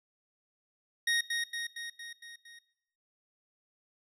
25% pulse tone with echo, 1868 Hz, A#6, 3 cents sharp, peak -23 dBFS, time 1.07-1.21 s, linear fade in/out 5 ms, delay 230 ms, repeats 6, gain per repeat -4 dB, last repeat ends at 2.59 s, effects noise-tail reverb RT60 0.7 s tail -18 dB re dry + low-pass 11000 Hz 12 dB/octave

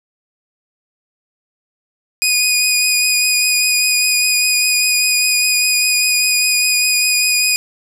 15% pulse tone with vibrato, 2476 Hz, D#7, 9 cents flat, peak -5 dBFS, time 2.22-7.56 s, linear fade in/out 0 ms, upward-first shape triangle, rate 5 Hz, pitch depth 18 cents each way, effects none

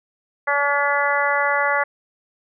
harmonic tone, 285.4 Hz, D4, 49 cents flat, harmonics 2 / 3 / 4 / 5 / 6 / 7, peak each -24 / -24 / -24 / -24 / -24 / -24 dBFS, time 0.47-1.84 s, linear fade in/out 10 ms, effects none

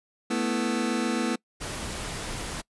sawtooth chord, A suspended second, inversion none, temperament just, 220 / 247.5 / 330 Hz, A3 / B3 / E4, 0 / +4 / +2 cents, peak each -25 / -24 / -26 dBFS, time 0.3-1.36 s, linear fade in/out 10 ms
pink noise, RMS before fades -34 dBFS, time 1.6-2.62 s, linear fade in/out 20 ms
effects noise-tail reverb RT60 0.1 s tail -24 dB re dry + resampled to 24000 Hz

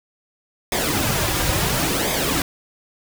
pink noise with flanger, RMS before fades -21 dBFS, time 0.72-2.42 s, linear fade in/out 2 ms, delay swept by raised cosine 0.7 to 4.7 ms, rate 0.72 Hz, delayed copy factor -0.65, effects none

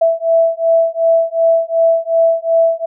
sine beating tone pair, 659.3 / 662 Hz, E5 / E5, 0 / +7 cents, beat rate 2.7 Hz, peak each -13 dBFS, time 0.01-2.86 s, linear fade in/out 10 ms, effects none

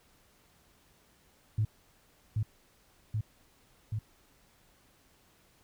sine tone with echo, 107.7 Hz, A2, 37 cents flat, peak -24 dBFS, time 1.58-1.65 s, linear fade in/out 5 ms, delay 780 ms, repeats 3, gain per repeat -2 dB, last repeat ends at 3.99 s, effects tanh soft clip ceiling -20 dBFS + pink hiss -65 dBFS RMS until 5.63 s

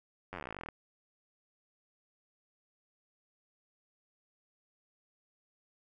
slowing click train, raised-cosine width 0.5 ms, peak -26 dBFS, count 22, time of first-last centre 0.33-0.687 s, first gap 10 ms, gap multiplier 1.05, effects none

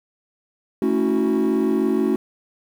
triangle chord, F# minor seventh, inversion first, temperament equal with one note detuned, 220 / 277.2 / 324 / 370 Hz, A3 / C#4 / E4 / F#4, 0 / 0 / -30 / 0 cents, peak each -20 / -20 / -21 / -19 dBFS, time 0.82-2.16 s, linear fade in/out 2 ms, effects tanh soft clip ceiling -9 dBFS + 8-bit

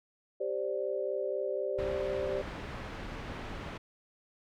sine chord, G suspended fourth, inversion none, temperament equal, 392 / 523.3 / 587.3 Hz, G4 / C5 / D5, 0 / 0 / 0 cents, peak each -35 dBFS, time 0.4-2.42 s, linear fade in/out 10 ms
pink low-pass noise, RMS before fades -41 dBFS, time 1.78-3.78 s, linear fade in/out 10 ms, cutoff 2500 Hz, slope 12 dB/octave
effects none

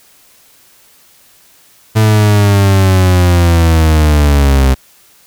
40% pulse linear sweep, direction down, 110 to 65 Hz, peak -5 dBFS, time 1.95-4.75 s, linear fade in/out 20 ms, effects white hiss -46 dBFS RMS until 5.26 s

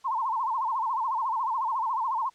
sine tone with vibrato, 975 Hz, B5, 23 cents flat, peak -25 dBFS, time 0.04-2.3 s, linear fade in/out 20 ms, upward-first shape sine, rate 14 Hz, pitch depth 190 cents each way, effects white hiss -61 dBFS RMS until 2.34 s + low-pass 6000 Hz 12 dB/octave

